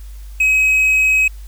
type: tone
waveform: triangle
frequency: 2544 Hz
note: D#7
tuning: 38 cents sharp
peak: -9 dBFS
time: 0.4-1.28 s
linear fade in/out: 5 ms
effects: added 50 Hz sine -30 dBFS peak until 1.47 s + white hiss -49 dBFS RMS until 1.47 s